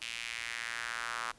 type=tone with high-pass filter sweep; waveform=square; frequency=58.27 Hz; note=A#1; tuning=in tune; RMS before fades=-39 dBFS; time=0.01-1.32 s; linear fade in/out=10 ms; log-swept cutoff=2700 to 1200 Hz; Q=2.7; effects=pink hiss -61 dBFS RMS until 1.38 s + resampled to 24000 Hz